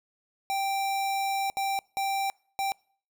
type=tone bursts at uneven times; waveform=square; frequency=784 Hz; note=G5; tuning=in tune; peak=-27 dBFS; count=4; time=0.5-1.5 / 1.57-1.79 / 1.97-2.3 / 2.59-2.72 s; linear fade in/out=0 ms; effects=noise-tail reverb RT60 0.5 s tail -26 dB re dry